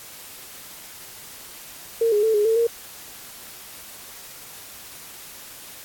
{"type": "tone with pitch steps", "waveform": "sine", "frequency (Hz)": [457.7, 416.3, 443, 416.1, 447.8, 464.9], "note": ["A#4", "G#4", "A4", "G#4", "A4", "A#4"], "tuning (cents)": [-32, 4, 12, 3, 30, -5], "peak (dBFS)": -16, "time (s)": [2.01, 2.67], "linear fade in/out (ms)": 5, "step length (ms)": 110, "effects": ["white hiss -41 dBFS RMS until 5.84 s", "AAC 64 kbps"]}